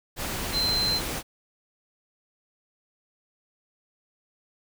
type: tone in noise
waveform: sine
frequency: 4100 Hz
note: C8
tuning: 36 cents flat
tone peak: -23 dBFS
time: 0.52-1.01 s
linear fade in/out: 50 ms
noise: pink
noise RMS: -31 dBFS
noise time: 0.16-1.23 s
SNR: +5 dB
effects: none